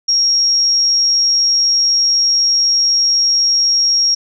sine tone, 5588 Hz, F8, in tune, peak -10 dBFS, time 0.08-4.15 s, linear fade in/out 10 ms, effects none

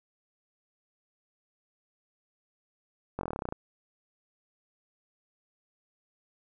slowing click train, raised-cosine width 1 ms, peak -19 dBFS, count 13, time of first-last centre 3.19-3.524 s, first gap 21 ms, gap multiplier 1.05, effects none

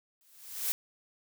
blue noise with exponential growth, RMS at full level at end -28 dBFS, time 0.21-0.72 s, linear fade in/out 0 ms, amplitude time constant 110 ms, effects none

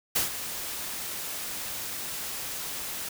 white noise with ADSR envelope, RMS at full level -24 dBFS, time 0.15-3.09 s, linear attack 11 ms, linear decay 130 ms, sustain -11 dB, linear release 5 ms, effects none

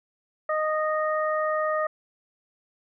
harmonic tone, 619 Hz, D#5, 9 cents flat, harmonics 1 / 2 / 3, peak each -25 / -27 / -33 dBFS, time 0.49-1.87 s, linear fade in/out 5 ms, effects none

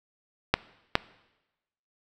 clicks, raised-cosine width 0.3 ms, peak -3 dBFS, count 2, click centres 0.54 / 0.954 s, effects noise-tail reverb RT60 1.0 s tail -20 dB re dry

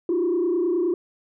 sine tone with frequency modulation, 350 Hz, F4, 4 cents sharp, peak -18 dBFS, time 0.09-0.94 s, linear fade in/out 2 ms, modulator 29.6 Hz, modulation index 0.92, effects tanh soft clip ceiling -16 dBFS

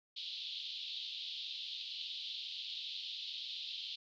white band-pass noise, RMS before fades -44 dBFS, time 0.16-3.96 s, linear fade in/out 10 ms, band 3100 to 4100 Hz, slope 48 dB/octave, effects none

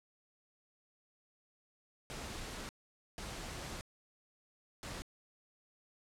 pink noise bursts at uneven times, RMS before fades -44 dBFS, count 3, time 2.1-2.69 / 3.18-3.81 / 4.83-5.02 s, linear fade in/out 0 ms, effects low-pass 9000 Hz 12 dB/octave

